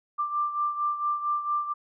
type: beating tone pair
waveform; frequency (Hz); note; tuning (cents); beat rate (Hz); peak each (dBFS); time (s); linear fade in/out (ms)
sine; 1182 / 1186.4; D6 / D6; +11 / +17; 4.4; -26 / -32; 0.18-1.74; 20
effects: none